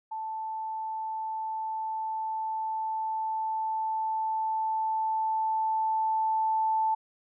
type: tone with level ramp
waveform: sine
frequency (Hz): 880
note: A5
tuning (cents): 0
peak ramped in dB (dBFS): -32 to -23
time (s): 0.11-6.95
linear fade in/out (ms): 10
effects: none